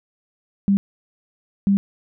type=tone bursts at uneven times; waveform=sine; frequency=198.2 Hz; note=G3; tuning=19 cents sharp; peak=-13 dBFS; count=2; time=0.68-0.77 / 1.67-1.77 s; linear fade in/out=0 ms; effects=none